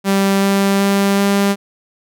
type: tone with pitch steps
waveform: sawtooth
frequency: 196 / 197.14 / 198.28 / 199.43 Hz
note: G3 / G3 / G3 / G3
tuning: 0 / +10 / +20 / +30 cents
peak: -8 dBFS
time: 0.04-1.56 s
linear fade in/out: 50 ms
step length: 380 ms
effects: none